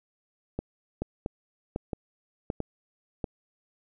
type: two click trains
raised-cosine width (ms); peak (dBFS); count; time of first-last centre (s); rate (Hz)
2; -16 / -17; 4 / 4; 1.02-3.242 / 0.59-2.603; 1.35 / 1.49
effects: none